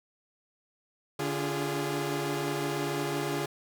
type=tone cluster; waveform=sawtooth; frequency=146.1 / 286.4 / 346.2 / 410.4 Hz; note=D3 / D4 / F4 / G#4; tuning=-9 / -43 / -15 / -21 cents; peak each=-31 / -33 / -31 / -30 dBFS; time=1.19-3.46 s; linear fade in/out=5 ms; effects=none